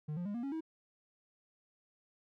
triangle tone with pitch steps, 151.4 / 175.93 / 204.4 / 237.6 / 276.1 / 320.8 Hz, D#3 / F3 / G#3 / A#3 / C#4 / E4, -47 / +13 / -27 / +33 / -7 / -47 cents, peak -34 dBFS, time 0.08-0.608 s, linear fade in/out 10 ms, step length 88 ms, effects none

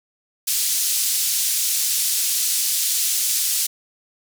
white band-pass noise, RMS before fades -21 dBFS, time 0.47-3.67 s, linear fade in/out 10 ms, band 4400 to 12000 Hz, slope 12 dB/octave, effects none

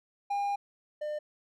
triangle tone pair in turn, 807 / 601.3 Hz, G#5 / D5, -50 / +41 cents, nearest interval perfect fourth, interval 509 cents, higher first, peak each -26 / -30 dBFS, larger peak first, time 0.3-0.56 / 1.01-1.19 s, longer first, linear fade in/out 10 ms, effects none

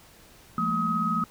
sine tone cluster, 173.3 / 209.3 / 227.7 / 1266 Hz, F3 / G#3 / A#3 / D#6, -13 / +14 / -40 / +30 cents, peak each -31 / -33 / -31 / -25 dBFS, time 0.58-1.24 s, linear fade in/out 2 ms, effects pink hiss -53 dBFS RMS until 1.3 s

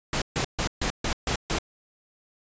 pink noise bursts, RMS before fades -26 dBFS, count 7, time 0.13-1.586 s, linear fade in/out 2 ms, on 88 ms, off 140 ms, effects resampled to 16000 Hz

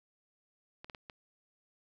clicks, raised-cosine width 0.3 ms, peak -30 dBFS, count 4, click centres 0.845 / 0.898 / 0.948 / 1.098 s, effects none

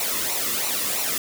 white noise with flanger, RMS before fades -25 dBFS, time 0-1.18 s, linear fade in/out 2 ms, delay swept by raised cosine 0.6 to 1.32 ms, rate 3 Hz, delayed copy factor -0.65, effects none

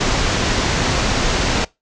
pink low-pass noise, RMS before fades -18 dBFS, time 0-1.65 s, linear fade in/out 10 ms, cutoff 7000 Hz, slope 48 dB/octave, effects noise-tail reverb RT60 0.2 s tail -22 dB re dry

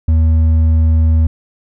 sine tone with hard clipping, 80 Hz, D#2, 49 cents sharp, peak -9 dBFS, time 0.08-1.27 s, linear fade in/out 5 ms, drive 4 dB, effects none

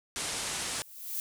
white low-pass noise, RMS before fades -35 dBFS, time 0.16-0.82 s, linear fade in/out 0 ms, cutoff 10000 Hz, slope 48 dB/octave
violet noise with exponential growth, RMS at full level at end -32 dBFS, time 0.55-1.2 s, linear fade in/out 1 ms, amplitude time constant 140 ms
effects none

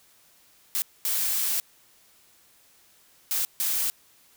blue noise bursts at uneven times, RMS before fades -26 dBFS, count 4, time 0.75-0.82 / 1.05-1.6 / 3.31-3.45 / 3.6-3.9 s, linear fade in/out 0 ms, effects white hiss -59 dBFS RMS until 4.36 s

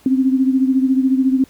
sine beating tone pair, 260.9 / 274.9 Hz, C4 / C#4, -5 / -14 cents, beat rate 14 Hz, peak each -13 / -19 dBFS, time 0.06-1.44 s, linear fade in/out 2 ms, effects pink hiss -50 dBFS RMS until 1.49 s

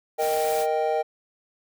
triangle chord, Eb major, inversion second, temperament equal, 466.2 / 622.3 / 784 Hz, Bb4 / Eb5 / G5, 0 / 0 / 0 cents, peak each -24 dBFS, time 0.18-1.03 s, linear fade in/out 20 ms
white noise, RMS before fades -35 dBFS, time 0.18-0.67 s, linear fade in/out 50 ms
effects none

